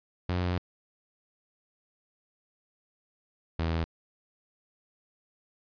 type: tone pair in turn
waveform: sawtooth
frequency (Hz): 89.5 / 81.94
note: F2 / E2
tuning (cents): +43 / -10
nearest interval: major second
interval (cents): 153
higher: first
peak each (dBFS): -23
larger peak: neither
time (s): 0.29-0.58 / 3.59-3.84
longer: first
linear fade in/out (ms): 0
effects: resampled to 11025 Hz